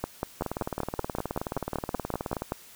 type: two click trains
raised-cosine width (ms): 1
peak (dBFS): -16 / -14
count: 39 / 14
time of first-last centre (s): 0.41-2.421 / 0.04-2.521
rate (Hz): 18.9 / 5.24
effects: white hiss -51 dBFS RMS until 2.75 s